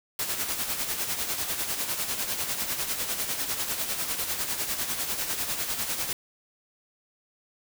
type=noise with tremolo; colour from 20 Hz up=white; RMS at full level=-28 dBFS; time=0.19-6.13 s; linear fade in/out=2 ms; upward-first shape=sine; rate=10 Hz; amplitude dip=55%; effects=none